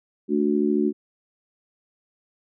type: chord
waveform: sine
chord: D major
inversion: second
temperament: just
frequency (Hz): 220.2 / 293.7 / 367.1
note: A3 / D4 / F#4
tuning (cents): +2 / 0 / -14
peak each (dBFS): -23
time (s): 0.28-0.93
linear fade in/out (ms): 50
effects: none